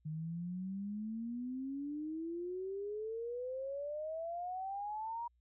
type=exponential sweep; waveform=sine; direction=up; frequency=152.1 to 957 Hz; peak=-38 dBFS; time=0.05-5.28 s; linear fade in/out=10 ms; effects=added 60 Hz sine -70 dBFS peak until 5.4 s